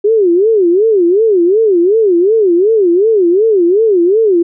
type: tone with vibrato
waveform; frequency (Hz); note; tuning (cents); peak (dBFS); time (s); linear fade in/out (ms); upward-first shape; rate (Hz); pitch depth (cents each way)
sine; 392; G4; 0; -6; 0.04-4.43; 10; sine; 2.7; 250
effects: none